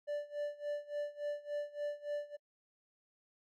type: tone with tremolo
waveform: triangle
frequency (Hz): 586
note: D5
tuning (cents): -4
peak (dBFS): -32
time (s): 0.07-2.37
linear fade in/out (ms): 20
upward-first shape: sine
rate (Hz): 3.5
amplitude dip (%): 90
effects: noise-tail reverb RT60 0.1 s tail -24 dB re dry